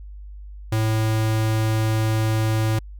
square tone, 110 Hz, A2, in tune, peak -19 dBFS, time 0.72-2.79 s, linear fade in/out 5 ms, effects added 50 Hz sine -35 dBFS peak until 2.99 s

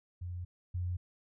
sine tone pair in turn, 88.7 / 89.27 Hz, F2 / F2, +27 / +38 cents, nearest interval unison, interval 11 cents, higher second, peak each -37 / -32 dBFS, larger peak second, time 0.21-0.45 / 0.74-0.97 s, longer first, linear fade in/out 10 ms, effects none

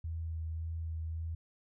sine tone with vibrato, 81.2 Hz, E2, 26 cents flat, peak -35 dBFS, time 0.04-1.35 s, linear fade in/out 5 ms, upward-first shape sine, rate 1.8 Hz, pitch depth 16 cents each way, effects none

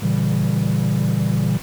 triangle chord, A# diminished seventh, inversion none, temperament equal with one note detuned, 116.54 / 141.5 / 164.81 / 196 Hz, A#2 / C#3 / E3 / G3, 0 / +36 / 0 / 0 cents, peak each -19 dBFS, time 0.02-1.58 s, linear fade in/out 10 ms, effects tanh soft clip ceiling -9 dBFS + pink hiss -36 dBFS RMS until 1.62 s

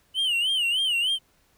triangle tone with vibrato, 2960 Hz, F#7, in tune, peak -20 dBFS, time 0.14-1.19 s, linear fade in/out 50 ms, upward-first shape sine, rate 3.3 Hz, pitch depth 140 cents each way, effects pink hiss -64 dBFS RMS until 1.57 s

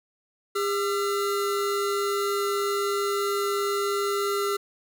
square tone pair together, 402.9 / 1350.5 Hz, G4 / E6, +48 / +42 cents, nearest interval octave + major sixth, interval 2094 cents, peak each -26 / -30 dBFS, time 0.55-4.57 s, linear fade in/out 10 ms, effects none

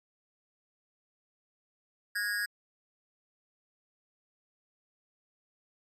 square tone with amplitude modulation, 1651 Hz, G#6, 11 cents flat, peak -27 dBFS, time 2.15-2.46 s, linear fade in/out 10 ms, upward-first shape sine, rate 208 Hz, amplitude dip 85%, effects AAC 64 kbps

